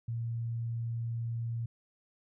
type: tone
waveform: sine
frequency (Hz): 116.1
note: A#2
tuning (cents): -7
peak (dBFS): -32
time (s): 0.08-1.66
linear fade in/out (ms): 5
effects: none